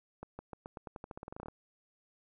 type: accelerating click train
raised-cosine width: 1 ms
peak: -29 dBFS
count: 18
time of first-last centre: 0.23-1.484 s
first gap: 160 ms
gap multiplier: 0.89
effects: none